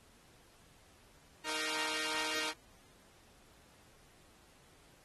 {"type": "tone pair together", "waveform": "5% pulse", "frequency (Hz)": [311.1, 465.3], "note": ["D#4", "A#4"], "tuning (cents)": [0, -3], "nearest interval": "perfect fifth", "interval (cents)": 697, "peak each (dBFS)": [-27, -26], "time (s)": [1.44, 2.54], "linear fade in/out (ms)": 50, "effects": ["pink hiss -64 dBFS RMS until 5.04 s", "AAC 32 kbps"]}